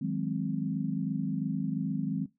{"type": "chord", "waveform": "sine", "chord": "Ab dominant seventh", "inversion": "second", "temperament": "equal with one note detuned", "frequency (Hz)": [158.83, 185, 207.7, 261.6], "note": ["Eb3", "Gb3", "Ab3", "C4"], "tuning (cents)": [36, 0, 0, 0], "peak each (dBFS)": -34, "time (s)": [0.01, 2.26], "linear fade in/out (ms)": 10, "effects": ["noise-tail reverb RT60 0.2 s tail -18 dB re dry"]}